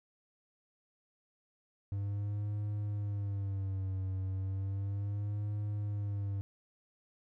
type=tone with vibrato; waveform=triangle; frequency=99.3 Hz; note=G2; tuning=23 cents sharp; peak=-31 dBFS; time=1.92-6.41 s; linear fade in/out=0 ms; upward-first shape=sine; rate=0.34 Hz; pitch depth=81 cents each way; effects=none